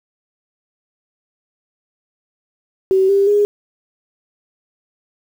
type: tone with pitch steps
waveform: sine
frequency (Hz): 381.4 / 396.4 / 412.1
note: G4 / G4 / G#4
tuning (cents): -47 / +19 / -13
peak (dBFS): -10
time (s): 2.91-3.45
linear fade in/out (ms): 0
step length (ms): 180
effects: 7-bit